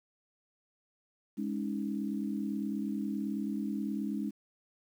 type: chord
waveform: sine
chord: Ab suspended fourth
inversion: none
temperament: equal with one note detuned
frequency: 207.7 / 277.2 / 315.7 Hz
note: Ab3 / Db4 / Eb4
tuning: 0 / 0 / +25 cents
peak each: -34 / -37 / -39 dBFS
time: 1.37-4.31 s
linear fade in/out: 20 ms
effects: 10-bit